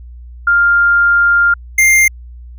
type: tone pair in turn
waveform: sine / square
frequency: 1400 / 2106 Hz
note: F6 / C7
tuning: +4 / +11 cents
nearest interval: perfect fifth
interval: 707 cents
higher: second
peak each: -7 dBFS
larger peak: neither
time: 0.47-1.54 / 1.78-2.08 s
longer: first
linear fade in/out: 5 ms
effects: added 60 Hz sine -30 dBFS peak until 2.58 s